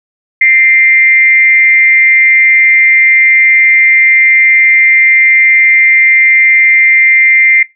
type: tone with frequency modulation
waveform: sine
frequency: 2093 Hz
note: C7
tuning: in tune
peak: -3 dBFS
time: 0.41-7.63 s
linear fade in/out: 5 ms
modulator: 271 Hz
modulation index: 0.37
effects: noise-tail reverb RT60 0.2 s tail -19 dB re dry